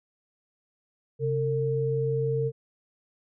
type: tone pair together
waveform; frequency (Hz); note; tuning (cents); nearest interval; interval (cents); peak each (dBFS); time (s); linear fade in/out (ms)
sine; 134.4 / 453.3; C3 / A#4; +47 / -48; octave + major sixth; 2105; -27 / -26; 1.19-2.52; 50
effects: none